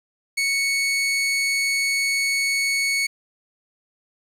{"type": "tone", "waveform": "sawtooth", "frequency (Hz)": 2217, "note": "C#7", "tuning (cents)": 0, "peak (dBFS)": -16, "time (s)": [0.37, 3.07], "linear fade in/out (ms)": 10, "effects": ["low-pass 11000 Hz 12 dB/octave", "8-bit"]}